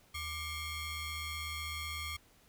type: ring-modulated tone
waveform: 20% pulse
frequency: 1108 Hz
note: C#6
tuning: 1 cent flat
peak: -30 dBFS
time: 0.14-2.17 s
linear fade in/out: 10 ms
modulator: 1030 Hz
effects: pink hiss -65 dBFS RMS until 2.48 s